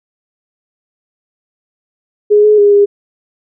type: tone with pitch steps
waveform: sine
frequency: 416.7 / 423.6 / 409 / 406.3 Hz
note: G#4 / G#4 / G#4 / G#4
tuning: +6 / +34 / -26 / -38 cents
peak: -4 dBFS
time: 2.3-2.86 s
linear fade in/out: 20 ms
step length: 140 ms
effects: none